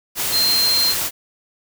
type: tone in noise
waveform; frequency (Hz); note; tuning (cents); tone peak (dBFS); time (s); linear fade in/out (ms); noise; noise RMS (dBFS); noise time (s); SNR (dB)
sine; 4167; C8; -8; -15; 0.31-0.95; 50; white; -22; 0.15-1.11; +4
effects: none